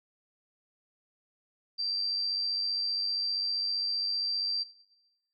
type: tone with amplitude modulation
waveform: sine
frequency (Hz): 4699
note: D8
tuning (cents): 0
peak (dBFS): -27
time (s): 1.78-4.64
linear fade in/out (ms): 20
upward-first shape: sine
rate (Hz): 95.2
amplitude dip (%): 40
effects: noise-tail reverb RT60 1.0 s tail -18 dB re dry